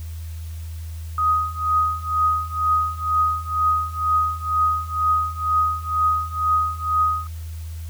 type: tone with tremolo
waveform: sine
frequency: 1251 Hz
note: D#6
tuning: 9 cents sharp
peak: -14 dBFS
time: 1.18-7.27 s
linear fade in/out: 2 ms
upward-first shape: triangle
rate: 2.1 Hz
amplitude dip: 95%
effects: added 81 Hz sine -29 dBFS peak until 7.89 s + white hiss -48 dBFS RMS until 7.89 s